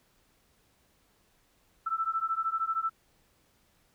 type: beating tone pair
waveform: sine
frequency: 1318.5 / 1331.5 Hz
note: E6 / E6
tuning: 0 / +17 cents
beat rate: 13 Hz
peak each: -31 / -31 dBFS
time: 1.86-2.9 s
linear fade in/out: 10 ms
effects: pink hiss -68 dBFS RMS until 3.94 s